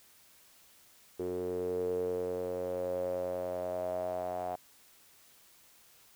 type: tone with band-pass filter sweep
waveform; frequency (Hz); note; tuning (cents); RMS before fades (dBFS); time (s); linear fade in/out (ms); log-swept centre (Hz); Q
sawtooth; 90.3; F#2; -42; -35; 1.19-4.56; 10; 400 to 700; 9.2
effects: white hiss -61 dBFS RMS until 6.15 s